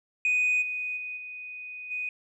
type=tone with level steps; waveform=sine; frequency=2489 Hz; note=D#7; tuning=in tune; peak=-20 / -29 / -33 / -37 / -29 dBFS; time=0.25-2.09 s; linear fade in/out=2 ms; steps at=0.61 / 0.96 / 1.16 / 1.9 s; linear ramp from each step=20 ms; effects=tanh soft clip ceiling -19 dBFS